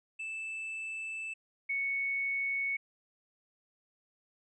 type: tone pair in turn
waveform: triangle / sine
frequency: 2637 / 2217 Hz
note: E7 / C#7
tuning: 0 / 0 cents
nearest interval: minor third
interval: 300 cents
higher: first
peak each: -35 / -30 dBFS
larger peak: second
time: 0.19-1.34 / 1.69-2.77 s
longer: first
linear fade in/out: 10 ms
effects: resampled to 24000 Hz